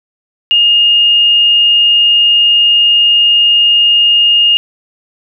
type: tone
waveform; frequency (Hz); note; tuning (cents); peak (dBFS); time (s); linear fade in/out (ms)
sine; 2840; F7; +28; -5; 0.51-4.57; 0
effects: none